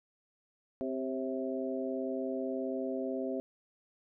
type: harmonic tone with a mistuned harmonic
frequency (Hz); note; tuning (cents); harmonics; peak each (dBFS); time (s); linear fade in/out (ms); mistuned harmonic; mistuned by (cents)
130.81; C3; 0; 2 / 3 / 4 / 5; -36 / -38 / -39 / -40; 0.81-3.4; 0; 4; +41
effects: none